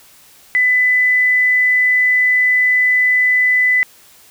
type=tone; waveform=sine; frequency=2000 Hz; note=B6; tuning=21 cents sharp; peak=-10 dBFS; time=0.55-3.83 s; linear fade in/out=0 ms; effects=white hiss -46 dBFS RMS until 4.3 s